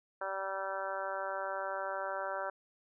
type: harmonic tone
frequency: 193.3 Hz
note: G3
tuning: 24 cents flat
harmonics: 2 / 3 / 4 / 5 / 6 / 7 / 8 / 9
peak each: -48 / -39 / -43 / -42 / -47 / -42 / -43 / -54 dBFS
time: 0.21-2.5 s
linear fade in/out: 5 ms
effects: none